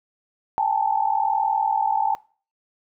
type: tone cluster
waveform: sine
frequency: 794 / 855 / 895 Hz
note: G5 / A5 / A5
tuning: +22 / -50 / +29 cents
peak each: -23 dBFS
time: 0.58-2.15 s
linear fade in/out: 0 ms
effects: noise-tail reverb RT60 0.4 s tail -22 dB re dry